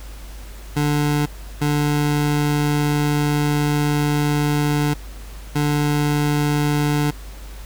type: tone bursts at uneven times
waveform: 25% pulse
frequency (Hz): 147.3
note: D3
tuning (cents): +6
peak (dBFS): -13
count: 3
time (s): 0.76-1.26 / 1.61-4.94 / 5.55-7.11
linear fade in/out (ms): 10
effects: added 50 Hz sine -33 dBFS peak until 7.65 s + pink hiss -43 dBFS RMS until 7.65 s